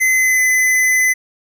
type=tone with pitch glide; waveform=square; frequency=2045 to 2022 Hz; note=C7 to B6; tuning=-40 to +40 cents; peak=-12 dBFS; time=0-1.14 s; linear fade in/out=20 ms; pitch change=-20 cents; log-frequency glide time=0.15-0.44 s; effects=none